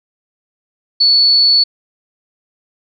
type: tone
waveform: sine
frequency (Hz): 4435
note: C#8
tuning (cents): 0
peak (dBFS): -7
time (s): 1-1.64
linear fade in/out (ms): 10
effects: none